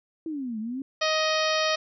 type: exponential two-way sweep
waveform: sine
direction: down then up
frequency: 332.4 to 211.3 to 277.1 Hz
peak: -29 dBFS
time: 0.26-0.82 s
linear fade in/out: 2 ms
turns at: 0.59 s
type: harmonic tone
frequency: 626 Hz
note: D#5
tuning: 10 cents sharp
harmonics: 1 / 2 / 3 / 4 / 5 / 6 / 7 / 8 / 9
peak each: -26 / -29 / -31 / -32 / -33 / -34 / -34 / -35 / -36 dBFS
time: 1.01-1.76 s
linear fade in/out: 10 ms
effects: none

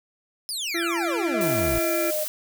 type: exponential sweep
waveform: 25% pulse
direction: down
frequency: 5220 to 50 Hz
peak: -23 dBFS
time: 0.49-1.79 s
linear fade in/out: 0 ms
type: harmonic tone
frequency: 338.4 Hz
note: E4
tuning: 45 cents sharp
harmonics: 1 / 2 / 4 / 5 / 6 / 7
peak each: -26 / -39 / -34 / -39 / -42 / -33 dBFS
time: 0.74-2.11 s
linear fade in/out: 10 ms
type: tone with pitch glide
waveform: sine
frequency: 643 to 612.9 Hz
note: E5 to D#5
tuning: -43 to -26 cents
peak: -25 dBFS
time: 1.33-2.25 s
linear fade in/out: 20 ms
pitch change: -83 cents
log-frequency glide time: 1.78-2.05 s
type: noise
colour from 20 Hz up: blue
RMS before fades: -30 dBFS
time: 1.41-2.28 s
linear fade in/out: 0 ms
effects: none

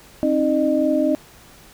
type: tone cluster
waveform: sine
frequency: 268.5 / 312.5 / 610 Hz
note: C4 / D#4 / D#5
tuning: +45 / +8 / -34 cents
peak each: -20 dBFS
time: 0.23-1.15 s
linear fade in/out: 0 ms
effects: pink hiss -47 dBFS RMS until 1.73 s

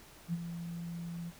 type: tone with ADSR envelope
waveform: sine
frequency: 170 Hz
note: F3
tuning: 46 cents flat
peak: -29 dBFS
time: 0.28-1.32 s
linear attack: 50 ms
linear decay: 39 ms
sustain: -9 dB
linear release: 33 ms
effects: pink hiss -56 dBFS RMS until 1.39 s

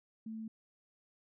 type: tone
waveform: sine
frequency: 221.3 Hz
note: A3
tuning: 10 cents sharp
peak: -40 dBFS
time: 0.26-0.48 s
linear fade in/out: 5 ms
effects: none

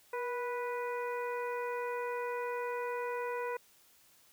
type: harmonic tone with a mistuned harmonic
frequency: 492.3 Hz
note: B4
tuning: 6 cents flat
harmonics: 1 / 2 / 3 / 4 / 5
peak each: -36 / -39 / -45 / -47 / -49 dBFS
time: 0.13-3.57 s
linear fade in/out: 5 ms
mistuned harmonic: 1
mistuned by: -40 cents
effects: white hiss -64 dBFS RMS until 4.32 s

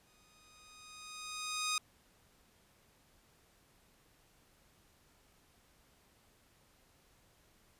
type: tone with exponential growth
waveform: 10% pulse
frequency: 1244 Hz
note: D#6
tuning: 1 cent flat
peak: -23 dBFS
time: 0.07-1.78 s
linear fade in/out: 2 ms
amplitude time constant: 370 ms
effects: pink hiss -68 dBFS RMS until 7.79 s + resampled to 32000 Hz

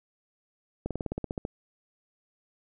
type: slowing click train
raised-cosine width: 2 ms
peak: -18 dBFS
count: 11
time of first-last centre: 0.86-1.451 s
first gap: 47 ms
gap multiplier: 1.05
effects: none

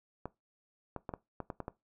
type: clicks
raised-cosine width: 1 ms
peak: -24 dBFS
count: 8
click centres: 0.256 / 0.963 / 1.092 / 1.138 / 1.403 / 1.502 / 1.603 / 1.681 s
effects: noise-tail reverb RT60 0.2 s tail -19 dB re dry

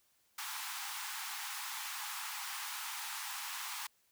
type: high-pass noise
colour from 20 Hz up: pink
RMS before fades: -42 dBFS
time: 0.38-3.87 s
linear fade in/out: 5 ms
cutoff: 800 Hz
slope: 96 dB/octave
effects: white hiss -73 dBFS RMS until 4.11 s

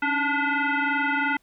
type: tone with frequency modulation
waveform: sine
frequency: 278.1 Hz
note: C#4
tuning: 6 cents sharp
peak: -21 dBFS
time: 0.02-1.37 s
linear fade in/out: 5 ms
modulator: 579 Hz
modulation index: 3.5
effects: pink hiss -66 dBFS RMS until 1.42 s

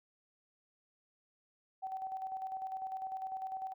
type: tone with tremolo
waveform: sine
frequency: 762 Hz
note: G5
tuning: 49 cents flat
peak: -36 dBFS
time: 1.82-3.74 s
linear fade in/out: 20 ms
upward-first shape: square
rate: 10 Hz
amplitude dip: 45%
effects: none

